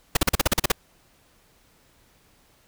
pink noise bursts, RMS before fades -18 dBFS, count 10, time 0.15-0.719 s, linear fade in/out 5 ms, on 20 ms, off 41 ms, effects pink hiss -60 dBFS RMS until 2.67 s

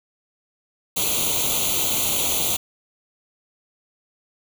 white noise with comb filter, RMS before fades -22 dBFS, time 0.96-2.57 s, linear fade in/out 10 ms, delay 0.29 ms, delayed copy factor +1, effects none

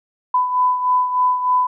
sine beating tone pair, 1000 / 1003.3 Hz, B5 / B5, +21 / +27 cents, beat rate 3.3 Hz, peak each -15 / -22 dBFS, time 0.34-1.67 s, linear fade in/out 5 ms, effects none

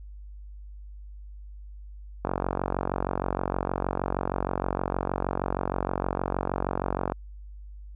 click train, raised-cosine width 1 ms, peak -12 dBFS, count 227, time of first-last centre 2.25-7.121 s, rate 46.4 Hz, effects added 50 Hz sine -40 dBFS peak until 7.95 s

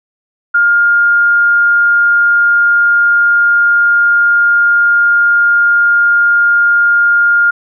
sine tone, 1411 Hz, F6, 17 cents sharp, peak -6 dBFS, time 0.54-7.51 s, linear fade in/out 10 ms, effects none

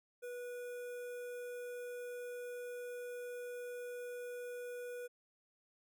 square tone with notch filter, 488.7 Hz, B4, 18 cents flat, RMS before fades -45 dBFS, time 0.22-5.08 s, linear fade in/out 20 ms, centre 4400 Hz, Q 0.66, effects none

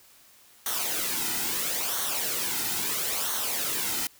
white noise with flanger, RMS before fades -29 dBFS, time 0.66-4.07 s, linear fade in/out 2 ms, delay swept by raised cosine 0.4 to 1.8 ms, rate 0.75 Hz, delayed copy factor -0.6, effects white hiss -56 dBFS RMS until 4.19 s

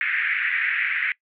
white band-pass noise, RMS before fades -24 dBFS, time 0.01-1.12 s, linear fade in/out 0 ms, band 1600 to 2300 Hz, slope 48 dB/octave, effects noise-tail reverb RT60 0.1 s tail -21 dB re dry

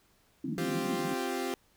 white band-pass noise, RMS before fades -36 dBFS, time 0.44-1.14 s, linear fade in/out 5 ms, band 150 to 320 Hz, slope 96 dB/octave
sawtooth chord, C suspended fourth, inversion none, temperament equal, 261.6 / 349.2 / 392 Hz, C4 / F4 / G4, 0 / 0 / 0 cents, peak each -32 dBFS, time 0.58-1.54 s, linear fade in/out 0 ms
effects pink hiss -67 dBFS RMS until 1.76 s

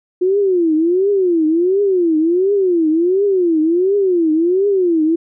sine tone with vibrato, 355.2 Hz, F4, 29 cents sharp, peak -11 dBFS, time 0.21-5.16 s, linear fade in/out 10 ms, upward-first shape triangle, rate 1.4 Hz, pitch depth 260 cents each way, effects none

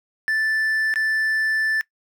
triangle tone with dropouts, 1760 Hz, A6, in tune, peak -17 dBFS, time 0.28-1.81 s, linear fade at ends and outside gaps 0 ms, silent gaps 0.939-0.958 s, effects noise-tail reverb RT60 0.1 s tail -20 dB re dry

